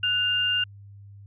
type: tone pair together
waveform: sine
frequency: 1480 / 2804 Hz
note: F#6 / F7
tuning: 0 / +6 cents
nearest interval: major seventh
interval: 1106 cents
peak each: -28 / -22 dBFS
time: 0.03-0.64 s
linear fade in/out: 5 ms
effects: added 100 Hz sine -43 dBFS peak until 1.26 s